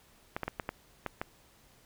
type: clicks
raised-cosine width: 0.5 ms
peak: -18 dBFS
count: 7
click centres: 0.365 / 0.433 / 0.48 / 0.598 / 0.691 / 1.063 / 1.215 s
effects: pink hiss -62 dBFS RMS until 1.85 s